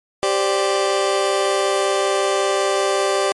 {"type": "chord", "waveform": "30% pulse", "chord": "G suspended fourth", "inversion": "none", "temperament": "just", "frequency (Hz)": [392, 522.7, 588], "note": ["G4", "C5", "D5"], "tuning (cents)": [0, -2, 2], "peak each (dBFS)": [-17, -22, -18], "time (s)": [0.23, 3.32], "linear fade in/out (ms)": 0, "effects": ["MP3 48 kbps"]}